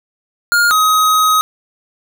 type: tone pair in turn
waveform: square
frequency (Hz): 1417 / 1262.4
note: F6 / D#6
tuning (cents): +25 / +25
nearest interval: major second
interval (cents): 200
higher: first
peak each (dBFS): -10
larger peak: neither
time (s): 0.52-0.71 / 0.71-1.41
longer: second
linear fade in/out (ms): 0
effects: none